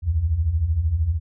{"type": "beating tone pair", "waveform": "sine", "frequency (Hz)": [71, 84], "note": ["C#2", "E2"], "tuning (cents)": [42, 33], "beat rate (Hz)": 13, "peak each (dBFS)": [-25, -19], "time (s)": [0.02, 1.2], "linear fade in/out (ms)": 50, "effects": []}